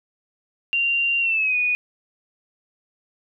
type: tone with pitch glide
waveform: sine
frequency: 2772 to 2470 Hz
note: F7 to D#7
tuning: -14 to -13 cents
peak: -18 dBFS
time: 0.73-1.75 s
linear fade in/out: 0 ms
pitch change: -199 cents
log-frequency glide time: 1.2-1.57 s
effects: none